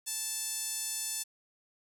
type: tone with band-pass filter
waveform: 5% pulse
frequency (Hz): 880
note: A5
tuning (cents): 0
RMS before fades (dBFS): -36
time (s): 0.06-1.24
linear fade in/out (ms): 20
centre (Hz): 9600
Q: 0.88
effects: 9-bit